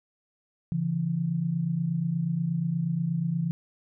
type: tone pair together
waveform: sine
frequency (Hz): 140.7 / 169.07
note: C#3 / E3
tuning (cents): +26 / +44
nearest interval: minor third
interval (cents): 318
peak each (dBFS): -30 / -26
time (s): 0.72-3.51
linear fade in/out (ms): 0
effects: none